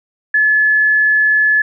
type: tone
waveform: sine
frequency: 1718 Hz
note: A6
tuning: 42 cents flat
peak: -9 dBFS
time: 0.34-1.62 s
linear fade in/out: 5 ms
effects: none